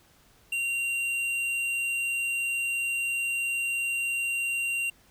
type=tone with hard clipping; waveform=triangle; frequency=2763 Hz; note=F7; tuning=19 cents flat; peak=-28 dBFS; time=0.52-4.9 s; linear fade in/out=5 ms; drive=12 dB; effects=pink hiss -60 dBFS RMS until 5.1 s